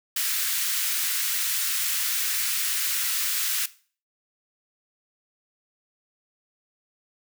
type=high-pass noise; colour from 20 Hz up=white; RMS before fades=-26 dBFS; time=0.16-3.66 s; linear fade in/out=5 ms; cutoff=1400 Hz; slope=24 dB/octave; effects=noise-tail reverb RT60 0.4 s tail -17 dB re dry